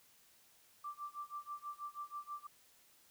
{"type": "tone with tremolo", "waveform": "sine", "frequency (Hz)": 1174.7, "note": "D6", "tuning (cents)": 0, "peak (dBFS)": -40, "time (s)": [0.84, 2.47], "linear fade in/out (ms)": 5, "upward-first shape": "sine", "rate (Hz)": 6.2, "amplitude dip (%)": 95, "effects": ["white hiss -67 dBFS RMS until 3.1 s"]}